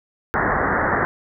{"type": "low-pass noise", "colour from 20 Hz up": "white", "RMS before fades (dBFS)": -20, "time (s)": [0.34, 1.05], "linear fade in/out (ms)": 0, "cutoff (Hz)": 1900, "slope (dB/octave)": 96, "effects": []}